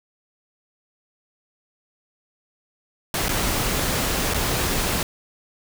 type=noise with dropouts; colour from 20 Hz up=pink; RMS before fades=-23 dBFS; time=3.14-5.03 s; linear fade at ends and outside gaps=2 ms; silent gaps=3.284-3.291 / 4.338-4.343 s; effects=none